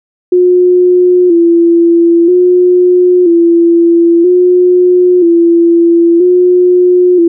sine tone with vibrato, 349.2 Hz, F4, in tune, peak -3 dBFS, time 0.32-7.28 s, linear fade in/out 5 ms, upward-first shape square, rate 0.51 Hz, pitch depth 53 cents each way, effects none

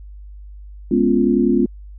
sine chord, C# dominant seventh, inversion second, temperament equal, 207.7 / 246.9 / 277.2 / 349.2 Hz, G#3 / B3 / C#4 / E#4, 0 / 0 / 0 / 0 cents, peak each -19 / -17 / -19 / -18 dBFS, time 0.91-1.66 s, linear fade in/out 5 ms, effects added 50 Hz sine -34 dBFS peak until 1.98 s

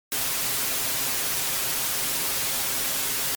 white noise with comb filter, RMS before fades -26 dBFS, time 0.12-3.35 s, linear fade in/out 0 ms, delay 7.4 ms, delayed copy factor +0.55, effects MP3 96 kbps

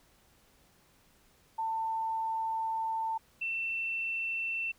sine tone pair in turn, 894 / 2687 Hz, A5 / E7, +27 / +33 cents, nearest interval octave + perfect fifth, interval 1906 cents, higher second, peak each -30 / -31 dBFS, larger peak first, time 1.58-3.18 / 3.41-4.72 s, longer first, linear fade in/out 10 ms, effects pink hiss -65 dBFS RMS until 4.78 s

